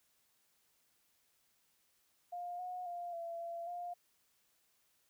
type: tone with pitch steps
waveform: sine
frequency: 706 / 726 / 699 / 676 / 680 / 704 Hz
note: F5 / F#5 / F5 / E5 / F5 / F5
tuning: +19 / -33 / +1 / +43 / -46 / +14 cents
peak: -40 dBFS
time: 2.32-3.94 s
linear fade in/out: 10 ms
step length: 270 ms
effects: white hiss -75 dBFS RMS until 5.09 s